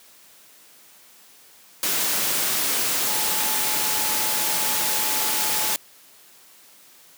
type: tone in noise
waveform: sine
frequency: 861 Hz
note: A5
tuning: 38 cents flat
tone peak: -33 dBFS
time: 3.07-5.74 s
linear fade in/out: 0 ms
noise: white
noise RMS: -23 dBFS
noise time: 1.83-5.76 s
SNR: -13 dB
effects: white hiss -51 dBFS RMS until 7.17 s + high-pass 150 Hz 12 dB/octave